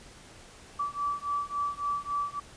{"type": "beating tone pair", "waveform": "sine", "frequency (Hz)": [1154, 1157.6], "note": ["D6", "D6"], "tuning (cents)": [-31, -25], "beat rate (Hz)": 3.6, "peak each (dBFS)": [-32, -32], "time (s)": [0.79, 2.4], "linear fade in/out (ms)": 10, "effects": ["pink hiss -51 dBFS RMS until 2.56 s", "resampled to 22050 Hz"]}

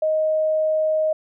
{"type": "tone", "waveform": "sine", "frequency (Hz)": 625, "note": "D#5", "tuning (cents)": 8, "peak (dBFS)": -17, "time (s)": [0.02, 1.13], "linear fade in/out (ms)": 5, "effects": []}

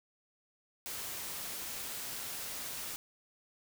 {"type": "noise", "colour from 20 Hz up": "white", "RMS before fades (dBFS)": -41, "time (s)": [0.86, 2.96], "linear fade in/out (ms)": 0, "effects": []}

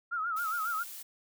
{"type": "tone with vibrato", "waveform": "sine", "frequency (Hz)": 1340, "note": "E6", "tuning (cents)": 28, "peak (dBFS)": -30, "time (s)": [0.11, 0.84], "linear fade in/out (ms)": 20, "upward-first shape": "sine", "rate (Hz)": 7.3, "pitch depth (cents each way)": 110}
{"type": "noise", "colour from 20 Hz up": "blue", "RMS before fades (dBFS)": -44, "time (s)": [0.36, 1.03], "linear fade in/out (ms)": 10}
{"effects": []}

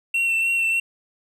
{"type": "tone with vibrato", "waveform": "triangle", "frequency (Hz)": 2710, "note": "E7", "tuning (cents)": 47, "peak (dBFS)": -17, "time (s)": [0.14, 0.8], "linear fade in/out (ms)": 5, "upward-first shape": "sine", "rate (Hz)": 3.3, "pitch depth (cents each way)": 19, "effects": []}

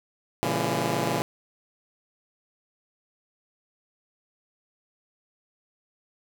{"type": "chord", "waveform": "10% pulse", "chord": "A# diminished seventh", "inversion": "none", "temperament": "just", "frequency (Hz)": [116.54, 139.85, 167.82, 201.4], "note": ["A#2", "C#3", "E3", "G3"], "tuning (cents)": [0, 16, 31, 47], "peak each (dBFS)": [-22, -22, -21, -25], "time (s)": [0.43, 1.22], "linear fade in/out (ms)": 0, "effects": []}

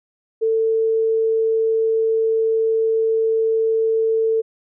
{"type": "tone", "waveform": "sine", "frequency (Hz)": 446.5, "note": "A4", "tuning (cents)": 25, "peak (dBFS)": -15, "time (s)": [0.41, 4.42], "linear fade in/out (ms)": 20, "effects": []}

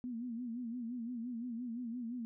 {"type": "tone with vibrato", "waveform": "sine", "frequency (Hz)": 238.5, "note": "A#3", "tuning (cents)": 40, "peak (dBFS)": -38, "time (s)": [0.04, 2.25], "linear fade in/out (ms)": 0, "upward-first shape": "sine", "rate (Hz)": 5.8, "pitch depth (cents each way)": 98, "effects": []}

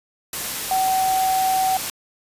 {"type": "tone in noise", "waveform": "sine", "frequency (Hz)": 758, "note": "F#5", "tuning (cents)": 42, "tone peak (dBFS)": -17, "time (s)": [0.71, 1.77], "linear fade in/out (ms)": 2, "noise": "white", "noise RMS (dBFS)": -27, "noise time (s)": [0.33, 1.9], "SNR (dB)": 7, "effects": ["resampled to 32000 Hz"]}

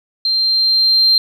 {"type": "tone with level ramp", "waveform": "sine", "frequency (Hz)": 4160, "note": "C8", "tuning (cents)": -11, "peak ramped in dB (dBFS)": [-13, -7], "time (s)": [0.25, 1.18], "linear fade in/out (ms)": 2, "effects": ["tanh soft clip ceiling -3 dBFS", "8-bit"]}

